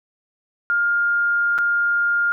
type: tone with dropouts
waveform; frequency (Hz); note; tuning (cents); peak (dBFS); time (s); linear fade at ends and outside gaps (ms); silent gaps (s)
sine; 1409; F6; +15; -16; 0.7-2.32; 0; 1.58-1.586
effects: none